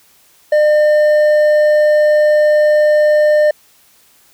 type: tone with hard clipping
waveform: sine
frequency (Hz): 603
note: D5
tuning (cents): +46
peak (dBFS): -9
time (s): 0.52-3.51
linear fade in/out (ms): 5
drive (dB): 5
effects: white hiss -50 dBFS RMS until 4.33 s